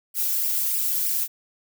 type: noise with flanger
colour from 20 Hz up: violet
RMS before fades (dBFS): -24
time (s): 0.14-1.28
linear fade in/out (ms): 50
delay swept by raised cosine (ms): 0.37 to 2.67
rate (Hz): 3.2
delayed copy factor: +0.95
effects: none